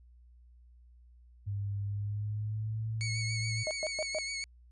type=tone with pitch glide; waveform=sine; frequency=100.8 to 111.2 Hz; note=G2 to A2; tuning=+49 to +19 cents; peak=-32 dBFS; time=1.46-3.64 s; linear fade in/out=20 ms; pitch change=+170 cents; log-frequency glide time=1.84-2.88 s
type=tone with vibrato; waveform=20% pulse; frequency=2213 Hz; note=C#7; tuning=3 cents flat; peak=-30 dBFS; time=3.01-4.44 s; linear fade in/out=0 ms; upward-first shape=triangle; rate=7.1 Hz; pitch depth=39 cents each way
type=tone bursts; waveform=sine; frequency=622.3 Hz; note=D#5; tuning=in tune; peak=-31 dBFS; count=4; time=3.67-4.186 s; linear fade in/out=0 ms; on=39 ms; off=120 ms
effects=added 60 Hz sine -55 dBFS peak until 4.71 s + resampled to 24000 Hz